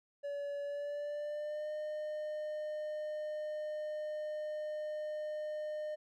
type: tone with pitch glide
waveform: triangle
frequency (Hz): 571 to 608.5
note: D5 to D#5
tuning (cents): -49 to -39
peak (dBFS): -35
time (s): 0.23-5.96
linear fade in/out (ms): 20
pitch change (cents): +110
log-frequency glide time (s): 0.63-1.71
effects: none